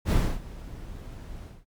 brown noise with ADSR envelope, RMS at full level -19 dBFS, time 0.05-1.65 s, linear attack 60 ms, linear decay 280 ms, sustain -21 dB, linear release 210 ms, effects Opus 48 kbps

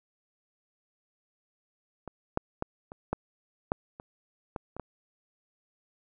clicks, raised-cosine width 1 ms, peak -25 / -12 / -16 / -28 / -14 / -12 / -28 / -20 / -26 / -21 dBFS, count 10, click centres 2.077 / 2.374 / 2.624 / 2.919 / 3.13 / 3.719 / 3.999 / 4.562 / 4.766 / 4.797 s, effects none

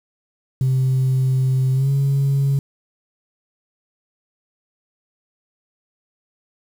sine tone with pitch glide, 130.81 to 138.27 Hz, C3 to C#3, 0 to -4 cents, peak -13 dBFS, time 0.61-2.59 s, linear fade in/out 2 ms, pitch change +96 cents, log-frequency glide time 1.73-1.9 s, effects tanh soft clip ceiling -12 dBFS + 7-bit

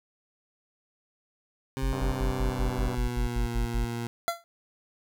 20% pulse tone with pitch glide, 133.1 to 117.9 Hz, C3 to A#2, +30 to +20 cents, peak -26 dBFS, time 1.77-4.07 s, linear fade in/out 0 ms, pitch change -210 cents, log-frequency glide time 1.91-3.55 s
sine tone bursts, 46.4 Hz, F#1, 6 cents sharp, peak -24 dBFS, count 11, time 1.82-3.85 s, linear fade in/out 10 ms, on 110 ms, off 82 ms
click train, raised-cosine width 1 ms, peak -22 dBFS, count 99, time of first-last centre 1.93-2.944 s, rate 96.6 Hz
25% pulse tone with exponential decay, 681 Hz, F5, 44 cents flat, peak -18 dBFS, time 4.28-4.44 s, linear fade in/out 0 ms, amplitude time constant 33 ms
effects none

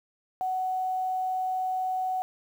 sine tone with quantisation, 746 Hz, F#5, 14 cents sharp, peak -26 dBFS, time 0.41-2.22 s, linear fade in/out 0 ms, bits 9, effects none

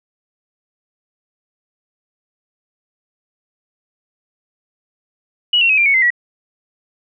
sine tone with pitch steps, 2926 / 2730 / 2547 / 2377 / 2217 / 2069 / 1930.4 Hz, F#7 / F7 / D#7 / D7 / C#7 / C7 / B6, -20 / -40 / +40 / +20 / 0 / -20 / -40 cents, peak -10 dBFS, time 5.53-6.104 s, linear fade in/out 5 ms, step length 82 ms, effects none

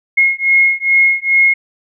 sine beating tone pair, 2157 / 2159.4 Hz, C#7 / C#7, -48 / -46 cents, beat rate 2.4 Hz, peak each -12 dBFS, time 0.17-1.54 s, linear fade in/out 10 ms, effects none

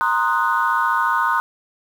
sine chord, C half-diminished seventh, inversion third, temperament equal, 932.3 / 1046.5 / 1244.5 / 1480 Hz, Bb5 / C6 / Eb6 / Gb6, 0 / 0 / 0 / 0 cents, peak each -21 dBFS, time 0.01-1.4 s, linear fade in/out 0 ms, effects tanh soft clip ceiling -7 dBFS + 7-bit

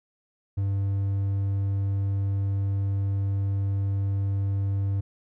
triangle tone, 98.6 Hz, G2, 11 cents sharp, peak -21 dBFS, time 0.57-5.01 s, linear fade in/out 10 ms, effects none

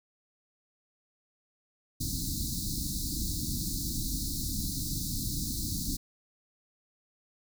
pink band-stop noise, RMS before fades -33 dBFS, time 2-5.97 s, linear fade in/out 10 ms, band 320 to 3900 Hz, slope 96 dB/octave, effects none

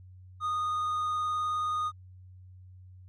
triangle tone with vibrato, 1234 Hz, D#6, 15 cents flat, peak -26 dBFS, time 0.4-1.92 s, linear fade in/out 50 ms, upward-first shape triangle, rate 19 Hz, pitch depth 12 cents each way, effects added 92 Hz sine -48 dBFS peak until 3.08 s + resampled to 24000 Hz

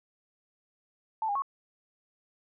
sine tone with pitch steps, 882 / 812 / 1102 Hz, A5 / G#5 / C#6, +4 / -39 / -11 cents, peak -27 dBFS, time 1.22-1.421 s, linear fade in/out 2 ms, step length 67 ms, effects none

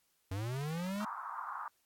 square linear sweep, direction up, 91.3 to 215.5 Hz, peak -36 dBFS, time 0.31-1.05 s, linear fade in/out 5 ms
white band-pass noise, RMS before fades -42 dBFS, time 1-1.68 s, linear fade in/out 2 ms, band 880 to 1300 Hz, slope 48 dB/octave
effects white hiss -75 dBFS RMS until 1.85 s + AAC 64 kbps

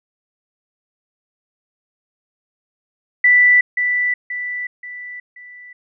sine tone with echo, 1975.5 Hz, B6, in tune, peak -8 dBFS, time 3.24-3.61 s, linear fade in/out 5 ms, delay 530 ms, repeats 4, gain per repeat -7 dB, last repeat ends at 5.73 s, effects none

